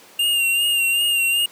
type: tone with vibrato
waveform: square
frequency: 2794 Hz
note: F7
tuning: in tune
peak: -17 dBFS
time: 0.19-1.46 s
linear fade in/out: 5 ms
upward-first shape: sine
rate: 2.6 Hz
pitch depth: 38 cents each way
effects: pink hiss -46 dBFS RMS until 1.51 s + high-pass 300 Hz 12 dB/octave